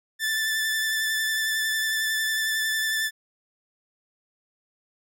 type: tone with vibrato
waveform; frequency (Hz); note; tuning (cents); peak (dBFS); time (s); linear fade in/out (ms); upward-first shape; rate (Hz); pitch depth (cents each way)
sawtooth; 1760; A6; 0; -20; 0.19-3.11; 50; sine; 11; 19
effects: none